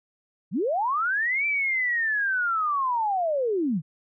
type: linear two-way sweep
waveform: sine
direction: up then down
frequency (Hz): 137.5 to 2350 to 137.5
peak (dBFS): -22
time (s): 0.51-3.82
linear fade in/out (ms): 50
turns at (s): 1.46
effects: none